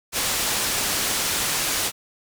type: low-pass noise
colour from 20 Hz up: white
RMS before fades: -24 dBFS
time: 0.12-1.92 s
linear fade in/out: 50 ms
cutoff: 10000 Hz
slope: 12 dB/octave
effects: none